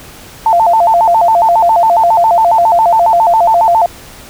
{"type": "tone with vibrato", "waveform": "sine", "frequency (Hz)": 784, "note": "G5", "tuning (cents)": 0, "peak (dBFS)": -5, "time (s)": [0.46, 3.86], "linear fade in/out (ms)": 2, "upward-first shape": "square", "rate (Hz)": 7.3, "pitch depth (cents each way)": 220, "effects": ["pink hiss -34 dBFS RMS until 4.29 s"]}